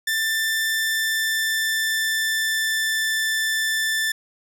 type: tone with pitch glide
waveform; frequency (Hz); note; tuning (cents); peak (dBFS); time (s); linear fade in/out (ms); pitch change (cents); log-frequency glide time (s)
sawtooth; 1777 to 1766.8; A6 to A6; +17 to +7; -17; 0.07-4.12; 5; -10; 0.67-3.07
effects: none